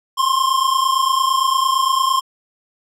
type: tone pair together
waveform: square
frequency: 1046.5 / 1075.3 Hz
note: C6 / C6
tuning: 0 / +47 cents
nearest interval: unison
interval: 47 cents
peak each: -18 dBFS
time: 0.17-2.21 s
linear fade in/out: 20 ms
effects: low-pass 11000 Hz 12 dB/octave